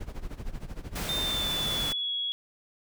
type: noise with tremolo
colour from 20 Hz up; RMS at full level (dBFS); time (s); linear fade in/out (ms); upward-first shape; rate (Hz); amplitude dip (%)
brown; -34; 0-1.08; 10; sine; 13; 80
type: noise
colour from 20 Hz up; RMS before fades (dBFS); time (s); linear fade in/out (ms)
pink; -34; 0.95-1.93; 10
type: tone with pitch glide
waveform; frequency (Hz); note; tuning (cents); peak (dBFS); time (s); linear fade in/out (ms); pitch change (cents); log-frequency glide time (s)
sine; 3600 to 3340; A7 to G#7; +39 to +9; -28; 1.09-2.32; 0; -130; 1.21-2.12
effects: none